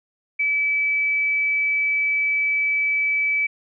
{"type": "tone", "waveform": "sine", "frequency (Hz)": 2300, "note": "D7", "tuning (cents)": -37, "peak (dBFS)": -18, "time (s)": [0.39, 3.47], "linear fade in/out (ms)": 10, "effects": []}